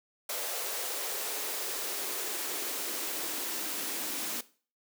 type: noise with high-pass filter sweep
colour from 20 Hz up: white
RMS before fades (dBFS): -35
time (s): 0.29-4.41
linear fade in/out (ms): 5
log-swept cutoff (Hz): 520 to 260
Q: 2.7
effects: noise-tail reverb RT60 0.4 s tail -18 dB re dry